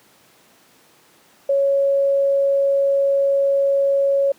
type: tone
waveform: sine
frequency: 554.4 Hz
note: C#5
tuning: in tune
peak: -14 dBFS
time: 1.49-4.32 s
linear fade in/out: 5 ms
effects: pink hiss -53 dBFS RMS until 4.38 s + high-pass 200 Hz 12 dB/octave